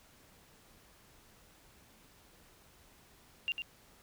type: tone with echo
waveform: sine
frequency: 2781 Hz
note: F7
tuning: 8 cents flat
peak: -30 dBFS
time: 3.48-3.52 s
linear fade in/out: 0 ms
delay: 100 ms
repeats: 1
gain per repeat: -6 dB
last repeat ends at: 3.62 s
effects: pink hiss -62 dBFS RMS until 4.02 s